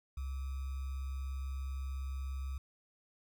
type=tone with sample-and-hold; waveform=sine; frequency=67 Hz; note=C2; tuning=42 cents sharp; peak=-36 dBFS; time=0.17-2.58 s; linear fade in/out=5 ms; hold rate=1225 Hz; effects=none